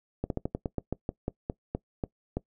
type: slowing click train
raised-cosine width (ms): 2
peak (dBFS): -16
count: 14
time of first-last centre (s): 0.24-2.37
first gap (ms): 62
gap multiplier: 1.15
effects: noise-tail reverb RT60 0.1 s tail -21 dB re dry